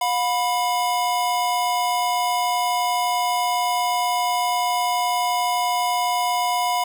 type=tone pair together; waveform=square; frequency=715.8 / 987.8 Hz; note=F5 / B5; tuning=+42 / 0 cents; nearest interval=tritone; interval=558 cents; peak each=-23 dBFS; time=0.01-6.84 s; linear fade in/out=5 ms; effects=none